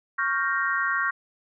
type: chord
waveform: sine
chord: G half-diminished seventh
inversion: second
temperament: equal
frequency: 1108.7 / 1396.9 / 1568 / 1864.7 Hz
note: Db6 / F6 / G6 / Bb6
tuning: 0 / 0 / 0 / 0 cents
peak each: -28 dBFS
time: 0.18-1.11 s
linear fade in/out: 10 ms
effects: none